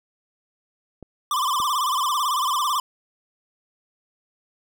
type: clicks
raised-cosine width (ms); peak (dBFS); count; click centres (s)
2; -26; 2; 1.027 / 1.601
type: tone with vibrato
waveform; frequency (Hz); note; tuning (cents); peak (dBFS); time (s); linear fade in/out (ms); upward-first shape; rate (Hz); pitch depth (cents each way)
square; 1100; C#6; -14; -21; 1.31-2.8; 2; sine; 18; 160
effects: none